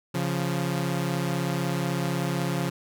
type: tone pair together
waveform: sawtooth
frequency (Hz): 138.59 / 174.61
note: C#3 / F3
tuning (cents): 0 / 0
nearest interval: major third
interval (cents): 400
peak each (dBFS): -24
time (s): 0.14-2.7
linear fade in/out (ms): 10
effects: none